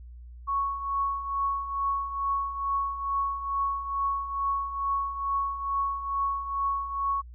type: tone with tremolo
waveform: sine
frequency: 1108.7 Hz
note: C#6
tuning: in tune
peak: -23 dBFS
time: 0.47-7.22 s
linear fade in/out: 20 ms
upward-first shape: triangle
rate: 2.3 Hz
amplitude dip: 70%
effects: added 60 Hz sine -42 dBFS peak until 7.34 s